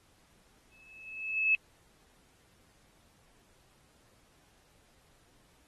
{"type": "tone with exponential growth", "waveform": "sine", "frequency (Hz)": 2599, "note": "E7", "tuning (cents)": -25, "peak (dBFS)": -21, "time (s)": [0.72, 1.55], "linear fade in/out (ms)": 1, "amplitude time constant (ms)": 180, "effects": ["pink hiss -66 dBFS RMS until 5.67 s", "AAC 32 kbps"]}